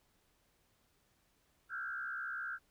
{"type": "tone with frequency modulation", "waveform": "sine", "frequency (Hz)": 1480, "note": "F#6", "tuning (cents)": 0, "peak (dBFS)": -38, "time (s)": [1.69, 2.59], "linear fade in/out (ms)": 50, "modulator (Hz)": 65.2, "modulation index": 2, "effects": ["pink hiss -74 dBFS RMS until 2.7 s"]}